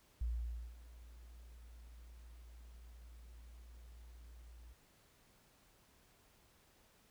sine tone with ADSR envelope, 58.27 Hz, A#1, in tune, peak -34 dBFS, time 0.21-4.74 s, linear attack 5 ms, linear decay 530 ms, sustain -19 dB, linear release 14 ms, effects pink hiss -69 dBFS RMS until 7.1 s

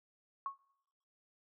sine tone with exponential decay, 1100 Hz, C#6, 14 cents flat, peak -32 dBFS, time 0.46-0.59 s, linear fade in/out 1 ms, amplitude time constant 28 ms, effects noise-tail reverb RT60 1.0 s tail -26 dB re dry

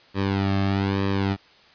sawtooth tone with flanger, 98 Hz, G2, in tune, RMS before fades -23 dBFS, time 0.14-1.37 s, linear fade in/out 50 ms, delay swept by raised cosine 1.4 to 2.08 ms, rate 1.1 Hz, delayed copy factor -0.85, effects white hiss -53 dBFS RMS until 1.74 s + resampled to 11025 Hz

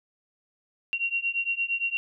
sine beating tone pair, 2746 / 2754.7 Hz, F7 / F7, -30 / -24 cents, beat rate 8.7 Hz, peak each -29 / -28 dBFS, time 0.93-1.97 s, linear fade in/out 0 ms, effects none

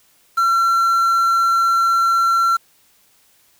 triangle tone with quantisation, 1358 Hz, F6, 49 cents flat, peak -11 dBFS, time 0.37-2.57 s, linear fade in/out 10 ms, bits 6, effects white hiss -56 dBFS RMS until 3.59 s

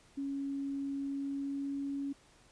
sine tone with pitch glide, 277.2 to 279 Hz, C#4 to C#4, 0 to +11 cents, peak -34 dBFS, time 0.17-2.13 s, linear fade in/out 10 ms, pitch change +11 cents, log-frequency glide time 1.02-1.76 s, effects pink hiss -63 dBFS RMS until 2.51 s + resampled to 22050 Hz

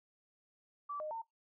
sine tone with pitch steps, 1158 / 614 / 907 Hz, D6 / D#5 / A#5, -25 / -23 / -48 cents, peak -38 dBFS, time 0.89-1.22 s, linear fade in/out 10 ms, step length 110 ms, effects noise-tail reverb RT60 0.2 s tail -23 dB re dry

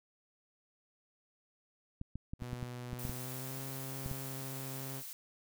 clicks, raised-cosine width 5 ms, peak -28 dBFS, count 11, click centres 2.014 / 2.156 / 2.335 / 2.422 / 2.531 / 2.628 / 2.931 / 3.051 / 3.096 / 4.061 / 4.114 s
sawtooth tone with pitch glide, 122.9 to 134.02 Hz, B2 to C3, -8 to +42 cents, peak -38 dBFS, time 2.39-5.03 s, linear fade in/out 50 ms, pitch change +150 cents, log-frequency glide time 2.94-3.61 s
blue noise, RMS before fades -46 dBFS, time 2.99-5.13 s, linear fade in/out 0 ms
effects none

